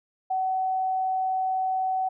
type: tone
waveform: sine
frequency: 754 Hz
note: F#5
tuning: 32 cents sharp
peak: -23 dBFS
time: 0.3-2.09 s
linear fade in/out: 10 ms
effects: none